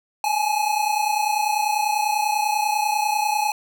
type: tone pair together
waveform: square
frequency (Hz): 830.6 / 860.7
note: G#5 / A5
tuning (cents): 0 / -38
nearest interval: minor second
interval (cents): 62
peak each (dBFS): -23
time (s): 0.24-3.52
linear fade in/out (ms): 2
effects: none